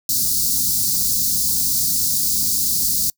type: band-stop noise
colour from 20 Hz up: white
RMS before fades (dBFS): -19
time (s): 0.09-3.1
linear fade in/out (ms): 2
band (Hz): 270 to 4300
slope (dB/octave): 48
effects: noise-tail reverb RT60 0.1 s tail -26 dB re dry